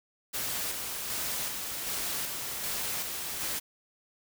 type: noise with tremolo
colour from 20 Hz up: white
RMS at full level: -33 dBFS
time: 0.33-3.6 s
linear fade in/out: 20 ms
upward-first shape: square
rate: 1.3 Hz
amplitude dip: 30%
effects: none